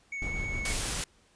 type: tone with vibrato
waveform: triangle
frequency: 2217 Hz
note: C#7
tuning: in tune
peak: -32 dBFS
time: 0.12-0.73 s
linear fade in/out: 5 ms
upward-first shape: square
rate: 9.5 Hz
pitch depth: 10 cents each way
type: noise with tremolo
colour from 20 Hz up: brown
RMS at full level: -34 dBFS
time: 0.22-1.01 s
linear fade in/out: 2 ms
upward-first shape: sine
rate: 6.6 Hz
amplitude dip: 30%
type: noise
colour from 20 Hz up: white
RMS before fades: -32 dBFS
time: 0.65-1.04 s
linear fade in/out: 2 ms
effects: pink hiss -64 dBFS RMS until 1.35 s + resampled to 22050 Hz

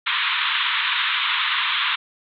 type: band-pass noise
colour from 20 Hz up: white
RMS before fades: -22 dBFS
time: 0.06-1.96 s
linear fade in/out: 10 ms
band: 950 to 3800 Hz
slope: 96 dB/octave
effects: none

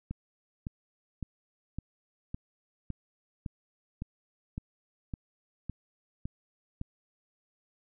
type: click train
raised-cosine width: 5 ms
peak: -23 dBFS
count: 13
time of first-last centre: 0.11-6.814 s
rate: 1.79 Hz
effects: none

